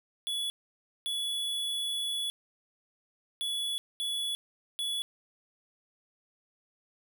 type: tone bursts at uneven times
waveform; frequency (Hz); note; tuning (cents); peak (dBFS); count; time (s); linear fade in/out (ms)
square; 3409; G#7; +45; -31; 5; 0.27-0.5 / 1.06-2.3 / 3.41-3.78 / 4-4.35 / 4.79-5.02; 0
effects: none